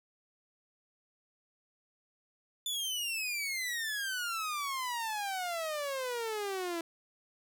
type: exponential sweep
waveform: sawtooth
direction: down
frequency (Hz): 3520 to 329.6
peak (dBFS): -30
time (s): 2.66-6.81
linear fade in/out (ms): 2
effects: none